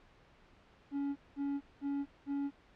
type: tone bursts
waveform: triangle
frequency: 281.3 Hz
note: C#4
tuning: 26 cents sharp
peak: -31 dBFS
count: 4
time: 0.91-2.51 s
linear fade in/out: 50 ms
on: 250 ms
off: 200 ms
effects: pink hiss -63 dBFS RMS until 2.75 s + low-pass 3000 Hz 12 dB/octave